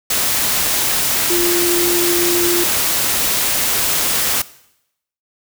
sine tone in noise, 348.1 Hz, F4, 6 cents flat, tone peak -16 dBFS, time 1.3-2.64 s, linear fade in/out 5 ms, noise white, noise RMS -17 dBFS, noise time 0.1-4.42 s, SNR -2 dB, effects noise-tail reverb RT60 0.8 s tail -19 dB re dry

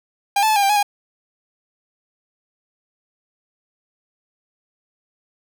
45% pulse tone with pitch steps, 804 / 872 / 865 / 808 / 789 / 836 / 815 Hz, G5 / A5 / A5 / G#5 / G5 / G#5 / G#5, +44 / -16 / -30 / -48 / +11 / +11 / -33 cents, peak -14 dBFS, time 0.36-0.829 s, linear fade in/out 5 ms, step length 67 ms, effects none

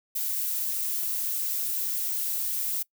violet noise, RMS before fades -29 dBFS, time 0.15-2.83 s, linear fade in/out 10 ms, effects noise-tail reverb RT60 0.1 s tail -22 dB re dry

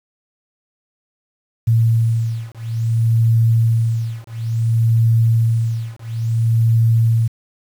sine beating tone pair, 113.9 / 114.48 Hz, A#2 / A#2, -40 / -31 cents, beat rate 0.58 Hz, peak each -16 dBFS, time 1.67-7.28 s, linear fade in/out 10 ms, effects 7-bit

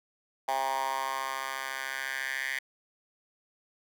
10% pulse tone with high-pass filter sweep, 134 Hz, C3, 42 cents sharp, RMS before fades -33 dBFS, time 0.48-2.59 s, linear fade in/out 5 ms, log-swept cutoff 820 to 1900 Hz, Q 4.8, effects none

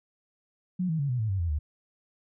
sine tone with pitch steps, 182 / 160.28 / 141.15 / 124.31 / 109.48 / 96.41 / 84.91 / 74.77 Hz, F#3 / E3 / C#3 / B2 / A2 / G2 / F2 / D2, -28 / -48 / +32 / +12 / -8 / -28 / -48 / +32 cents, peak -25 dBFS, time 0.79-1.59 s, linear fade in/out 10 ms, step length 100 ms, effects none

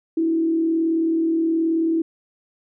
sine tone with frequency modulation, 327.1 Hz, E4, 13 cents flat, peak -17 dBFS, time 0.17-2.02 s, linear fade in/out 5 ms, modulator 38.8 Hz, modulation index 0.34, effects none

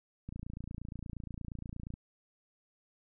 click train, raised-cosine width 5 ms, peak -29 dBFS, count 48, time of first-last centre 0.29-1.939 s, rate 28.5 Hz, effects none

